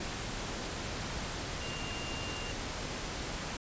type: tone in noise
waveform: sine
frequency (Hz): 2794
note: F7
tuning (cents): 0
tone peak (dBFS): -43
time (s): 1.61-2.52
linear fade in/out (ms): 5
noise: pink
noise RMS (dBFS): -38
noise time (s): 0-3.57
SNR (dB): -8
effects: resampled to 16000 Hz